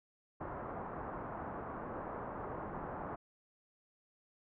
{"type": "low-pass noise", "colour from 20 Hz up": "white", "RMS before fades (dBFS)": -43, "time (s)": [0.4, 3.16], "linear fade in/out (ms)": 10, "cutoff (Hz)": 1200, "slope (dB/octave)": 24, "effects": ["low-pass 2000 Hz 12 dB/octave"]}